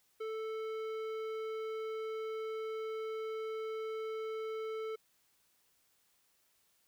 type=tone with tanh clipping; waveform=sine; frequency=440 Hz; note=A4; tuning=in tune; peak=-39 dBFS; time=0.2-4.96 s; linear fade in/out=10 ms; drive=14 dB; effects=white hiss -73 dBFS RMS until 6.87 s